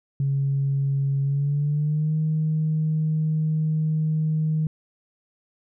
sine tone with pitch glide, 138.3 to 156.14 Hz, C#3 to D#3, -4 to +6 cents, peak -19 dBFS, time 0.2-4.67 s, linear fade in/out 2 ms, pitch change +210 cents, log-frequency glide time 1.22-2.16 s, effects tanh soft clip ceiling -15 dBFS

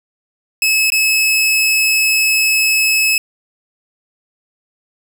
sawtooth tone with dropouts, 2588 Hz, E7, 32 cents flat, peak -8 dBFS, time 0.62-3.18 s, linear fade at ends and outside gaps 2 ms, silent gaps 0.902-0.92 s, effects none

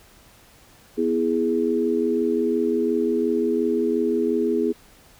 sine chord, E major, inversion second, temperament equal, 246.9 / 329.6 / 415.3 Hz, B3 / E4 / G#4, 0 / 0 / 0 cents, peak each -24 / -24 / -22 dBFS, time 0.97-4.73 s, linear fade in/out 20 ms, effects pink hiss -52 dBFS RMS until 5.19 s

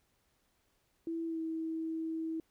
sine tone with pitch glide, 330 to 323 Hz, E4 to E4, +2 to -35 cents, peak -34 dBFS, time 1.07-2.4 s, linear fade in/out 2 ms, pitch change -37 cents, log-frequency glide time 1.26-1.4 s, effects pink hiss -75 dBFS RMS until 2.5 s

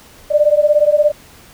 sine beating tone pair, 587.3 / 604.3 Hz, D5 / D5, 0 / +49 cents, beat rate 17 Hz, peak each -12 dBFS, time 0.3-1.12 s, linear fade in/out 20 ms, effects pink hiss -43 dBFS RMS until 1.53 s

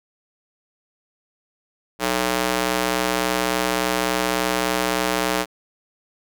square tone with high-pass filter, 61.74 Hz, B1, in tune, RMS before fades -22 dBFS, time 1.99-5.46 s, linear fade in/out 50 ms, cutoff 390 Hz, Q 0.6, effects none

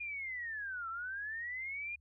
sine linear two-way sweep, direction down then up, 2445 to 1315 to 2445 Hz, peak -38 dBFS, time 0-1.96 s, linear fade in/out 10 ms, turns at 0.89 s, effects added 74 Hz sine -64 dBFS peak until 2 s

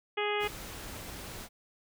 harmonic tone, 415.3 Hz, G#4, in tune, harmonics 1 / 2 / 3 / 4 / 5 / 6 / 7 / 8, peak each -32 / -36 / -38 / -41 / -37 / -39 / -40 / -44 dBFS, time 0.17-0.48 s, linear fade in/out 10 ms
pink noise, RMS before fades -43 dBFS, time 0.39-1.49 s, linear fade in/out 50 ms
effects none

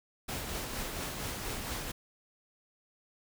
pink noise with tremolo, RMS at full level -36 dBFS, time 0.28-1.92 s, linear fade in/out 10 ms, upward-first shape triangle, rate 4.3 Hz, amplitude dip 40%, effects none

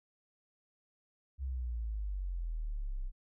sine exponential sweep, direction down, 68.4 to 30.87 Hz, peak -34 dBFS, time 1.38-3.12 s, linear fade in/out 50 ms, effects none

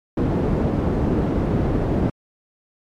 white low-pass noise, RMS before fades -20 dBFS, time 0.17-2.1 s, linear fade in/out 5 ms, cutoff 310 Hz, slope 12 dB/octave, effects MP3 96 kbps

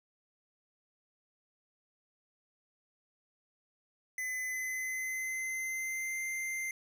square tone with pitch glide, 2025 to 2088 Hz, B6 to C7, +43 to -4 cents, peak -35 dBFS, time 4.18-6.71 s, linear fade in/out 2 ms, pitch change +53 cents, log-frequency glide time 4.48-6.22 s, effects none

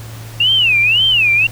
sine tone with vibrato, 2721 Hz, F7, 46 cents flat, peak -9 dBFS, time 0.4-1.47 s, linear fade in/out 5 ms, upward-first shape sine, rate 1.9 Hz, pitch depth 250 cents each way, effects added 112 Hz sine -29 dBFS peak until 1.51 s + pink hiss -36 dBFS RMS until 1.51 s

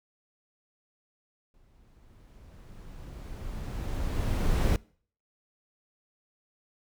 brown noise with exponential growth, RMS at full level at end -22 dBFS, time 1.54-4.76 s, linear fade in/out 1 ms, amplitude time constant 700 ms, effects noise-tail reverb RT60 0.5 s tail -24 dB re dry

